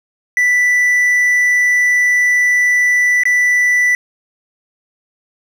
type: tone with dropouts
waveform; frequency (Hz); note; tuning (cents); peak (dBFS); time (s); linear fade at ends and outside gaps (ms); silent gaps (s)
triangle; 1975.5; B6; 0; -8; 0.37-3.95; 1; 3.235-3.254
effects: none